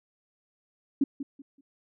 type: tone with echo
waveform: sine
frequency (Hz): 277.2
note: C#4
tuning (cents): 0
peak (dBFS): -19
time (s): 1.01-1.04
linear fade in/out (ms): 5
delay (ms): 190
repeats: 3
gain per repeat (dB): -12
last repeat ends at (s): 1.61
effects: none